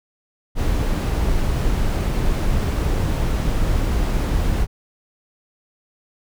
brown noise, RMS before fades -19 dBFS, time 0.55-4.67 s, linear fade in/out 50 ms, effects none

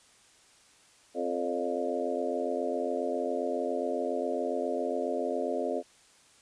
harmonic tone with a mistuned harmonic, 87.31 Hz, F2, in tune, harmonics 3 / 4 / 5 / 6 / 7 / 8, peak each -36 / -37 / -34 / -36 / -34 / -38 dBFS, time 1.14-5.83 s, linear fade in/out 50 ms, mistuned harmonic 6, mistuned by +57 cents, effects white hiss -60 dBFS RMS until 6.41 s + resampled to 22050 Hz

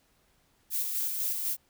violet noise with tremolo, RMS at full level -30 dBFS, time 0.7-1.57 s, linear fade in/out 50 ms, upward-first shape square, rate 4 Hz, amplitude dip 30%, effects pink hiss -68 dBFS RMS until 1.69 s

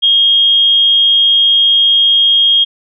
sine tone with amplitude modulation, 3250 Hz, G#7, 38 cents flat, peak -5 dBFS, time 0.02-2.65 s, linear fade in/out 20 ms, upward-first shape sine, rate 295 Hz, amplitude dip 25%, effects none

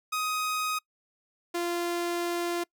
sawtooth tone pair in turn, 1254 / 346 Hz, D#6 / F4, +13 / -16 cents, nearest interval octave + minor seventh, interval 2229 cents, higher first, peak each -24 dBFS, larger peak neither, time 0.12-0.79 / 1.54-2.64 s, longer second, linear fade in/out 10 ms, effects noise-tail reverb RT60 0.1 s tail -25 dB re dry

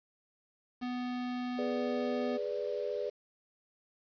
square tone, 247.9 Hz, B3, 7 cents sharp, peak -35 dBFS, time 0.81-2.38 s, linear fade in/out 20 ms
sine chord, G# diminished, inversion none, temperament equal, 415.3 / 493.9 / 587.3 Hz, G#4 / B4 / D5, 0 / 0 / 0 cents, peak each -37 dBFS, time 1.58-3.1 s, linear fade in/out 10 ms
effects resampled to 11025 Hz + 9-bit

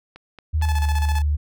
click train, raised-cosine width 0.3 ms, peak -25 dBFS, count 4, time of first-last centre 0.16-0.842 s, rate 4.4 Hz
sine tone with pitch glide, 77.78 to 73.8 Hz, D#2 to D2, 0 to +9 cents, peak -17 dBFS, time 0.53-1.37 s, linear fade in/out 20 ms, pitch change -91 cents, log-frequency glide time 0.67-0.77 s
sawtooth tone with tremolo, 865 Hz, A5, 30 cents flat, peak -22 dBFS, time 0.62-1.22 s, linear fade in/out 2 ms, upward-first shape square, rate 15 Hz, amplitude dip 65%
effects none

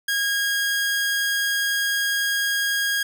sawtooth tone, 1634 Hz, G#6, 29 cents flat, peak -17 dBFS, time 0.08-3.03 s, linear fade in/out 5 ms, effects none

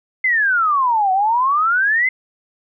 sine exponential two-way sweep, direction down then up, 2093 to 739 to 2093 Hz, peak -13 dBFS, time 0.24-2.09 s, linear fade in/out 5 ms, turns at 1.12 s, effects none

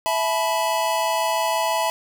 square chord, E suspended fourth, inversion none, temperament equal with one note detuned, 659.3 / 861.9 / 987.8 Hz, E5 / A5 / B5, 0 / -36 / 0 cents, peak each -25 dBFS, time 0.06-1.9 s, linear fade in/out 0 ms, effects none

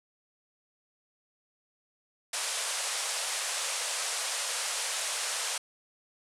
white band-pass noise, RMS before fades -33 dBFS, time 2.33-5.58 s, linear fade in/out 5 ms, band 480 to 10000 Hz, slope 48 dB/octave, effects none

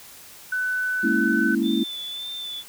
sine tone with pitch glide, 1500 to 1510.4 Hz, F#6 to F#6, +23 to +35 cents, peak -22 dBFS, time 0.52-1.55 s, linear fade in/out 5 ms, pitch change +12 cents, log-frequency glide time 0.94-1.42 s
sine chord, A# half-diminished seventh, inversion third, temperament equal, 207.7 / 233.1 / 277.2 / 329.6 Hz, G#3 / A#3 / C#4 / E4, 0 / 0 / 0 / 0 cents, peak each -26 / -24 / -26 / -24 dBFS, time 1.03-1.84 s, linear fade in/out 10 ms
sine tone with vibrato, 3520 Hz, A7, in tune, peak -30 dBFS, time 1.62-2.64 s, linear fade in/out 50 ms, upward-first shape sine, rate 1.8 Hz, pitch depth 32 cents each way
effects white hiss -45 dBFS RMS until 2.68 s

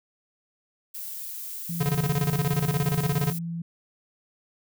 violet noise, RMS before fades -36 dBFS, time 0.94-3.39 s, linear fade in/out 10 ms
sine tone with pitch glide, 170 to 168.05 Hz, F3 to E3, -46 to +34 cents, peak -29 dBFS, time 1.69-3.62 s, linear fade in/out 5 ms, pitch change -20 cents, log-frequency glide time 3.26-3.37 s
square tone with tremolo, 142.8 Hz, D3, 48 cents flat, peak -22 dBFS, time 1.8-3.33 s, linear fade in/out 10 ms, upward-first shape square, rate 17 Hz, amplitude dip 75%
effects none

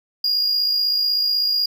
triangle tone with amplitude modulation, 4847 Hz, D#8, 46 cents flat, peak -14 dBFS, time 0.24-1.66 s, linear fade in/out 5 ms, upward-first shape sine, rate 56.1 Hz, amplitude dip 40%, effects none

